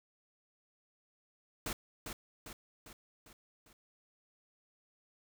pink noise with echo, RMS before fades -38 dBFS, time 1.66-1.73 s, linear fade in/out 2 ms, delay 400 ms, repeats 5, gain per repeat -5 dB, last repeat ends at 3.73 s, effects none

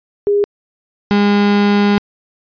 sine / 35% pulse tone pair in turn, 407.8 / 203.9 Hz, G#4 / G#3, -32 / -32 cents, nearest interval octave, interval 1200 cents, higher first, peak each -10 / -8 dBFS, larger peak second, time 0.27-0.44 / 1.11-1.98 s, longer second, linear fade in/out 0 ms, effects resampled to 11025 Hz

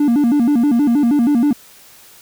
triangle tone with vibrato, 262.2 Hz, C4, 4 cents sharp, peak -8 dBFS, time 0-1.53 s, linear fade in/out 5 ms, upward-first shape square, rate 6.3 Hz, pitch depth 190 cents each way, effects tanh soft clip ceiling -4 dBFS + white hiss -44 dBFS RMS until 2.21 s

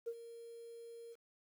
sine tone with ADSR envelope, 465 Hz, A#4, 4 cents flat, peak -35 dBFS, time 0.06-1.16 s, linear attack 18 ms, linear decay 58 ms, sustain -14 dB, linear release 38 ms, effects tanh soft clip ceiling -33 dBFS + 11-bit

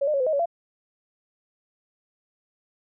sine tone with pitch steps, 557 / 606 / 554 / 509 / 628 / 563 / 681 Hz, C#5 / D#5 / C#5 / C5 / D#5 / C#5 / F5, +8 / -46 / -1 / -48 / +16 / +27 / -44 cents, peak -20 dBFS, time 0.01-0.458 s, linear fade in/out 10 ms, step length 64 ms, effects none

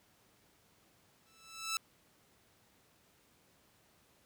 10% pulse tone with exponential growth, 1318.5 Hz, E6, in tune, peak -23 dBFS, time 1.26-1.77 s, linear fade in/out 1 ms, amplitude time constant 110 ms, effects pink hiss -68 dBFS RMS until 4.25 s + high-pass 80 Hz 12 dB/octave

